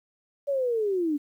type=linear sweep; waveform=sine; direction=down; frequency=575 to 280.6 Hz; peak=-23 dBFS; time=0.47-1.18 s; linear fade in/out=20 ms; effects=10-bit